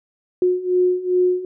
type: beating tone pair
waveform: sine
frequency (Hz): 361.2 / 363.7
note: F#4 / F#4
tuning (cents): -42 / -30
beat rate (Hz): 2.5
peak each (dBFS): -20 / -17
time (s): 0.42-1.45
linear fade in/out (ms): 2
effects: none